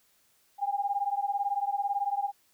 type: beating tone pair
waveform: sine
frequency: 797 / 815 Hz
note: G5 / G#5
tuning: +28 / -33 cents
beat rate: 18 Hz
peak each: -30 / -30 dBFS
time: 0.58-2.32 s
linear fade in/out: 50 ms
effects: white hiss -67 dBFS RMS until 2.53 s